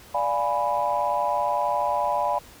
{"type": "chord", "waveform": "sine", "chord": "D diminished seventh", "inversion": "none", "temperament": "equal", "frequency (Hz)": [587.3, 698.5, 830.6, 987.8], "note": ["D5", "F5", "Ab5", "Cb6"], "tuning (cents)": [0, 0, 0, 0], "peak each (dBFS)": [-27, -28, -26, -25], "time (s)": [0.14, 2.39], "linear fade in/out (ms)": 10, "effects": ["tanh soft clip ceiling -12 dBFS", "pink hiss -48 dBFS RMS until 2.6 s"]}